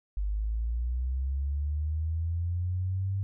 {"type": "linear sweep", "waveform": "sine", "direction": "up", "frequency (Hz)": [49, 98.7], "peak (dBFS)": -27, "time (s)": [0.17, 3.23], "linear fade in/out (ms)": 0, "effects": []}